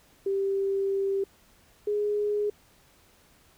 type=tone pair in turn; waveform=sine; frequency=392 / 415.3 Hz; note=G4 / G#4; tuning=0 / 0 cents; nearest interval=minor second; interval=100 cents; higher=second; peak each=-24 dBFS; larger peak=neither; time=0.26-1.24 / 1.87-2.5 s; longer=first; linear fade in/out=5 ms; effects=pink hiss -60 dBFS RMS until 3.57 s